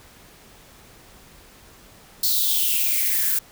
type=noise with high-pass filter sweep; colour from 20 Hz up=violet; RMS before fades=-21 dBFS; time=2.23-3.39 s; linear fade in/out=5 ms; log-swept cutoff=4400 to 1500 Hz; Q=6.7; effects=pink hiss -49 dBFS RMS until 3.51 s